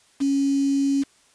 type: tone with quantisation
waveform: sine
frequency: 276.6 Hz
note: C#4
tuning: 4 cents flat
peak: -18 dBFS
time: 0.2-1.04 s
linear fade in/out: 20 ms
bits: 6
effects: white hiss -58 dBFS RMS until 1.34 s + resampled to 22050 Hz

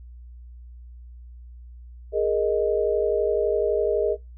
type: chord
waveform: sine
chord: Ab suspended second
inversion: none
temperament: just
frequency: 415.3 / 467.2 / 623 Hz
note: Ab4 / Bb4 / Eb5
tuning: 0 / +4 / +2 cents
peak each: -23 / -24 / -25 dBFS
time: 2.12-4.17 s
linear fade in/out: 50 ms
effects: noise-tail reverb RT60 0.2 s tail -23 dB re dry + added 60 Hz sine -40 dBFS peak until 4.37 s

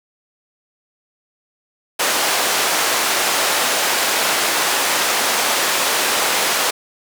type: band-pass noise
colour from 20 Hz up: pink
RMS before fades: -18 dBFS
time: 1.99-6.71 s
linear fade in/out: 10 ms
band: 570 to 13000 Hz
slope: 12 dB/octave
effects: none

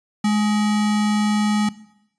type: tone with sample-and-hold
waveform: sine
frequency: 210.2 Hz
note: G#3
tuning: 21 cents sharp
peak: -15 dBFS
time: 0.24-1.69 s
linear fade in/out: 5 ms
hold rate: 1050 Hz
effects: noise-tail reverb RT60 0.8 s tail -18 dB re dry + resampled to 22050 Hz

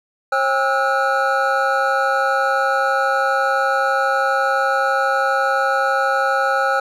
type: tone cluster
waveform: triangle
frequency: 541 / 803 / 1312 / 1444 Hz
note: C#5 / G5 / E6 / F#6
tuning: -42 / +41 / -9 / -43 cents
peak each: -19 dBFS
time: 0.32-6.8 s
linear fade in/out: 5 ms
effects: none

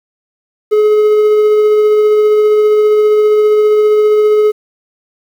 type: tone with tremolo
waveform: triangle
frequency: 424.4 Hz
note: G#4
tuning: 38 cents sharp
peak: -3 dBFS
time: 0.71-4.52 s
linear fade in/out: 20 ms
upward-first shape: triangle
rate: 15 Hz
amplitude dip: 25%
effects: 7-bit

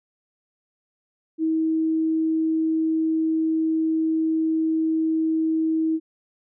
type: tone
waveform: sine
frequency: 319.9 Hz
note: D#4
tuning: 48 cents sharp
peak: -19 dBFS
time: 1.38-6 s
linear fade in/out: 50 ms
effects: none

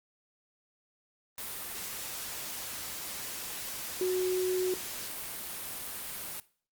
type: tone in noise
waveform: sine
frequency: 368.3 Hz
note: F#4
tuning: 8 cents flat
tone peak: -26 dBFS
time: 4.01-4.74 s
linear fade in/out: 2 ms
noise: white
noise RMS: -39 dBFS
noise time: 1.38-6.4 s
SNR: +10 dB
effects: noise-tail reverb RT60 0.4 s tail -18 dB re dry + Opus 32 kbps

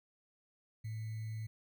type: tone with sample-and-hold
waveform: sine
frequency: 110 Hz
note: A2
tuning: in tune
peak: -38 dBFS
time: 0.84-1.47 s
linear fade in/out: 10 ms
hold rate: 2100 Hz
effects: none

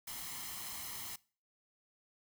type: noise with comb filter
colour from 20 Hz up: white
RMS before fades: -44 dBFS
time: 0.07-1.16 s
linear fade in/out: 5 ms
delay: 0.97 ms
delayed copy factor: +0.65
effects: noise-tail reverb RT60 0.4 s tail -22 dB re dry

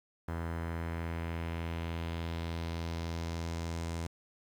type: tone with low-pass filter sweep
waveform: sawtooth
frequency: 83.4 Hz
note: E2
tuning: 21 cents sharp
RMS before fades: -37 dBFS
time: 0.28-4.07 s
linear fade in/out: 5 ms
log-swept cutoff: 1500 to 8200 Hz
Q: 1.6
effects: 9-bit

